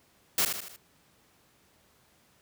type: noise with echo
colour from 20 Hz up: white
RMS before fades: -25 dBFS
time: 0.38-0.45 s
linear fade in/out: 2 ms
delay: 78 ms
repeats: 4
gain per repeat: -6 dB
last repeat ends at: 0.762 s
effects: pink hiss -64 dBFS RMS until 2.41 s + high-pass 80 Hz 12 dB/octave